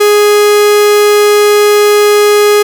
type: tone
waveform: 45% pulse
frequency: 415.3 Hz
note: G#4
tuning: in tune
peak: -4 dBFS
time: 0-2.63 s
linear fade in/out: 10 ms
effects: none